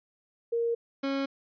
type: tone pair in turn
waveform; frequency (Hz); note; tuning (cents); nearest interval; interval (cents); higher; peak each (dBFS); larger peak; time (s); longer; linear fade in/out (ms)
sine / 30% pulse; 466.2 / 273.9; A#4 / C#4; 0 / -21; major sixth; 921; first; -25; neither; 0.52-0.75 / 1.03-1.26; neither; 10
effects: resampled to 11025 Hz